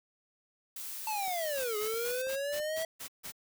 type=noise; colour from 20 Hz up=blue; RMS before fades=-41 dBFS; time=0.76-2.22 s; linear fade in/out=5 ms
type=linear two-way sweep; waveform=square; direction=down then up; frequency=891 to 414.3 to 655 Hz; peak=-33 dBFS; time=1.07-2.85 s; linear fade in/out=2 ms; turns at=1.77 s
type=click train; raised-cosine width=1 ms; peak=-38 dBFS; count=5; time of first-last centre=1.28-2.6 s; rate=3.03 Hz
type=noise bursts; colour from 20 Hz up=white; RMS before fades=-42 dBFS; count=8; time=1.56-3.322 s; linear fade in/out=20 ms; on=89 ms; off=150 ms
effects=none